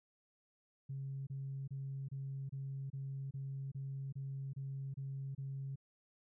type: tone bursts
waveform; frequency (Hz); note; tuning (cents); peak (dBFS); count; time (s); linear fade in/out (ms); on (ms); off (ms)
sine; 136.3; C#3; -29; -39; 12; 0.89-5.758; 10; 380; 28
effects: tanh soft clip ceiling -35 dBFS